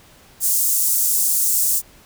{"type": "high-pass noise", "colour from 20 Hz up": "pink", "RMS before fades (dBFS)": -18, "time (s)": [0.4, 1.82], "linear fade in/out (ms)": 50, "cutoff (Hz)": 7400, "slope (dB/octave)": 24, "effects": ["pink hiss -49 dBFS RMS until 2.05 s"]}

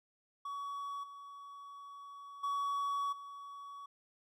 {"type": "tone with level steps", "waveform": "triangle", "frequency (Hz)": 1128, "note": "C#6", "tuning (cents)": 30, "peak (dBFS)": [-37, -46, -31, -44], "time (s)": [0.45, 3.86], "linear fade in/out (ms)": 5, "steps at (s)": [1.03, 2.43, 3.12], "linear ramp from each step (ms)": 10, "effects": []}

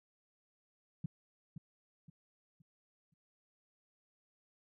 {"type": "tone with echo", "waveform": "sine", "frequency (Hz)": 157.8, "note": "D#3", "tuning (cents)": 25, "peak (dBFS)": -33, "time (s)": [1.04, 1.06], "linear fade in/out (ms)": 5, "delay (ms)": 520, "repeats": 4, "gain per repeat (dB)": -9, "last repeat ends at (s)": 3.14, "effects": []}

